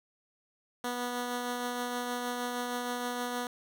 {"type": "tone with tremolo", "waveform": "10% pulse", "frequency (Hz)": 244.7, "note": "B3", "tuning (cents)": -16, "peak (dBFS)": -23, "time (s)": [0.84, 3.47], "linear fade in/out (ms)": 2, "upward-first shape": "triangle", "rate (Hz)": 6.4, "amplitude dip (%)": 30, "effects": []}